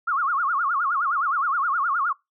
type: tone with vibrato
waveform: sine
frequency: 1244.5 Hz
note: D#6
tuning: in tune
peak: -20 dBFS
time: 0.07-2.13 s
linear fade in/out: 10 ms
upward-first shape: sine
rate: 9.6 Hz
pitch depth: 250 cents each way
effects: noise-tail reverb RT60 0.2 s tail -24 dB re dry